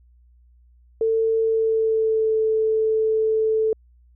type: tone with pitch glide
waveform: sine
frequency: 447.5 to 439.1 Hz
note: A4 to A4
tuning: +29 to -4 cents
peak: -17 dBFS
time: 1.01-3.73 s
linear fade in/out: 2 ms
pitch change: -33 cents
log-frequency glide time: 1.41-2.36 s
effects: added 60 Hz sine -51 dBFS peak until 4.15 s